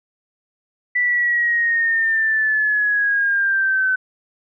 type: linear sweep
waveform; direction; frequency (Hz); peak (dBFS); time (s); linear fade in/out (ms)
sine; down; 1975.5 to 1515; -15; 0.95-3.96; 10
effects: none